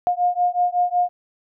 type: beating tone pair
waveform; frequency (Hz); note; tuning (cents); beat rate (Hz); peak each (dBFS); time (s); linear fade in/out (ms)
sine; 710 / 715.4; F5 / F5; +28 / +41; 5.4; -20; 0.07-1.09; 0
effects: none